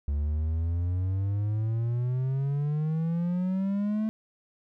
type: exponential sweep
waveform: triangle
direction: up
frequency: 70.7 to 220 Hz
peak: -23 dBFS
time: 0.08-4.09 s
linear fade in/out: 0 ms
effects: none